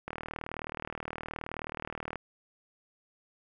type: click train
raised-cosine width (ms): 0.5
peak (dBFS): -21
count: 82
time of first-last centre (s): 0.08-2.157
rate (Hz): 39
effects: none